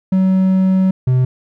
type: tone pair in turn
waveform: triangle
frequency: 188.5 / 127.68 Hz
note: F#3 / C3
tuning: +32 / -42 cents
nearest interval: perfect fifth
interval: 674 cents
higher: first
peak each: -8 dBFS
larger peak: neither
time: 0.12-0.91 / 1.07-1.25 s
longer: first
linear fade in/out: 5 ms
effects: none